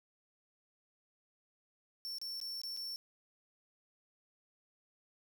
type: tone with dropouts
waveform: 45% pulse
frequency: 5430 Hz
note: F8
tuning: 50 cents flat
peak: -40 dBFS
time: 2.05-2.96 s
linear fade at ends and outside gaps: 0 ms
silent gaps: 2.184-2.215 / 2.401-2.414 / 2.616-2.635 / 2.765-2.772 s
effects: none